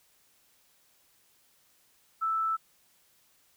sine tone, 1318.5 Hz, E6, in tune, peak -26 dBFS, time 2.21-2.57 s, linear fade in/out 20 ms, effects white hiss -66 dBFS RMS until 3.56 s

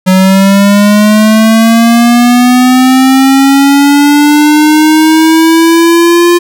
square linear sweep, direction up, 185 to 349.2 Hz, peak -3 dBFS, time 0.06-6.39 s, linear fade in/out 20 ms, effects none

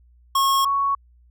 square / sine tone pair in turn, 1090 / 1112.3 Hz, C#6 / C#6, -29 / +6 cents, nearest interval unison, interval 35 cents, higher second, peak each -17 / -18 dBFS, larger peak first, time 0.35-0.65 / 0.65-0.95 s, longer neither, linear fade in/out 5 ms, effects added 60 Hz sine -51 dBFS peak until 1.3 s

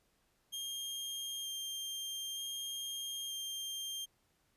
sawtooth tone with vibrato, 3200 Hz, G7, 35 cents sharp, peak -36 dBFS, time 0.52-4.06 s, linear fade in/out 20 ms, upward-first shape square, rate 0.54 Hz, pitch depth 8 cents each way, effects pink hiss -75 dBFS RMS until 4.56 s + resampled to 32000 Hz

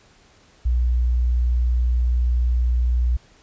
sine tone, 60.6 Hz, B1, 32 cents flat, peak -16 dBFS, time 0.65-3.17 s, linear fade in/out 10 ms, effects pink hiss -54 dBFS RMS until 3.42 s + resampled to 16000 Hz

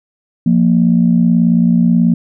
sine tone pair together, 174.63 / 233.1 Hz, F3 / A#3, 0 / 0 cents, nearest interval perfect fourth, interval 500 cents, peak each -10 dBFS, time 0.46-2.14 s, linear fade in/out 5 ms, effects tanh soft clip ceiling 0 dBFS

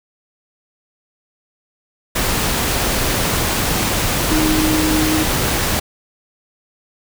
sine tone in noise, 311.2 Hz, D#4, in tune, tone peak -16 dBFS, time 4.31-5.24 s, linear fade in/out 10 ms, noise pink, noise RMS -18 dBFS, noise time 2.15-5.8 s, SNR -1 dB, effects none

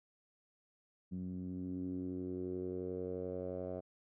10% pulse tone with low-pass filter sweep, 91.4 Hz, F#2, 21 cents flat, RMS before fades -41 dBFS, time 1.11-3.81 s, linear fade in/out 20 ms, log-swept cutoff 200 to 640 Hz, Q 3.9, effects none

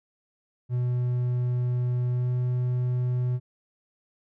triangle tone with pitch glide, 123.47 to 124.47 Hz, B2 to B2, 0 to +14 cents, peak -21 dBFS, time 0.69-3.4 s, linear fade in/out 50 ms, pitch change +14 cents, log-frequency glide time 2.11-2.3 s, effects none

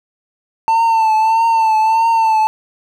triangle tone with vibrato, 893 Hz, A5, 25 cents sharp, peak -8 dBFS, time 0.68-2.47 s, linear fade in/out 0 ms, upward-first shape triangle, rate 1.6 Hz, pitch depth 52 cents each way, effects none

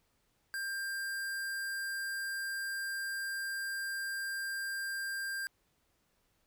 square tone, 1591 Hz, G6, 25 cents sharp, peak -36 dBFS, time 0.54-5.47 s, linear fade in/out 0 ms, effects pink hiss -75 dBFS RMS until 6.46 s

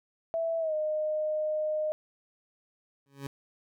sine tone with pitch glide, 659.3 to 615.1 Hz, E5 to D#5, 0 to -20 cents, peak -27 dBFS, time 0.34-1.92 s, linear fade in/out 0 ms, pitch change -120 cents, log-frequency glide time 0.59-0.74 s
20% pulse tone with exponential growth, 138.59 Hz, C#3, in tune, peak -28 dBFS, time 3.06-3.27 s, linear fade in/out 2 ms, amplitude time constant 45 ms
effects none

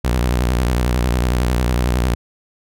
sawtooth tone with vibrato, 61.2 Hz, B1, 15 cents flat, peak -11 dBFS, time 0.04-2.15 s, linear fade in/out 10 ms, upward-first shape square, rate 11 Hz, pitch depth 100 cents each way, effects none

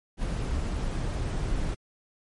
brown noise with ADSR envelope, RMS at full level -27 dBFS, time 0.17-1.75 s, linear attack 64 ms, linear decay 3 ms, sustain -2 dB, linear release 15 ms, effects MP3 48 kbps

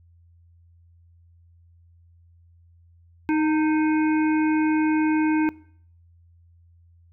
harmonic tone with a mistuned harmonic, 311.1 Hz, D#4, in tune, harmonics 1 / 3 / 5 / 7 / 8, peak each -19 / -29 / -33 / -36 / -37 dBFS, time 3.29-5.49 s, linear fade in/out 0 ms, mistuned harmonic 3, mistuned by -38 cents, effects noise-tail reverb RT60 0.6 s tail -22 dB re dry + added 85 Hz sine -52 dBFS peak until 7.12 s

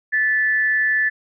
sine tone pair together, 1748.3 / 1967 Hz, A6 / B6, -12 / -7 cents, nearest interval major second, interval 205 cents, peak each -16 / -25 dBFS, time 0.12-1.1 s, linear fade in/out 20 ms, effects none

